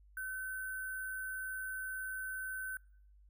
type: tone with sample-and-hold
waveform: sine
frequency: 1524 Hz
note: G6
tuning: 49 cents flat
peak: -38 dBFS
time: 0.17-2.77 s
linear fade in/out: 2 ms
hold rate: 11025 Hz
effects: noise-tail reverb RT60 0.7 s tail -25 dB re dry + added 50 Hz sine -59 dBFS peak until 3.29 s